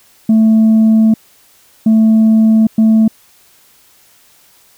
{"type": "tone bursts at uneven times", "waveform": "sine", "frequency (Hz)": 220.7, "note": "A3", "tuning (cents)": 5, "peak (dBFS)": -3, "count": 3, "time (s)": [[0.29, 1.14], [1.86, 2.67], [2.78, 3.08]], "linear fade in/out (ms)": 5, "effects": ["tanh soft clip ceiling -4 dBFS", "white hiss -48 dBFS RMS until 4.77 s"]}